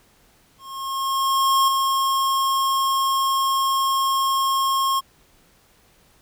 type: tone with ADSR envelope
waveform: square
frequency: 1078 Hz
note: C#6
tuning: 49 cents flat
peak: -15 dBFS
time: 0.58-5.01 s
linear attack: 1100 ms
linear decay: 3 ms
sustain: -4 dB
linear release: 26 ms
effects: pink hiss -57 dBFS RMS until 6.21 s